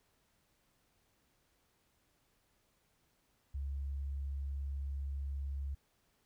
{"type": "tone", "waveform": "sine", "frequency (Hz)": 69.3, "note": "C#2", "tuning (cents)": 0, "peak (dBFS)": -36, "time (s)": [3.54, 5.75], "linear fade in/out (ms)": 10, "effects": ["pink hiss -75 dBFS RMS until 6.25 s"]}